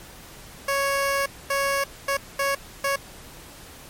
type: tone bursts at uneven times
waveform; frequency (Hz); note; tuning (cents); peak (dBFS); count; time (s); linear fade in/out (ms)
15% pulse; 554.4; C#5; 0; -15; 5; 0.68-1.26 / 1.5-1.84 / 2.08-2.17 / 2.39-2.55 / 2.84-2.96; 5
effects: pink hiss -44 dBFS RMS until 3.89 s + MP3 64 kbps